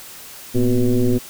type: tone with frequency modulation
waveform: sine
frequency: 129 Hz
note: C3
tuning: 24 cents flat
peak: -13 dBFS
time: 0.54-1.19 s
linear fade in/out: 20 ms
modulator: 121 Hz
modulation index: 2.3
effects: white hiss -38 dBFS RMS until 1.29 s